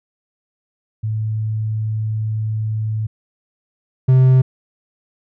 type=tone pair in turn; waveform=sine / triangle; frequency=109 / 129.62 Hz; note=A2 / C3; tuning=-16 / -16 cents; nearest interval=minor third; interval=300 cents; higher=second; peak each=-18 / -6 dBFS; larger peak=second; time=1.03-3.07 / 4.08-4.42 s; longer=first; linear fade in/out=10 ms; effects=none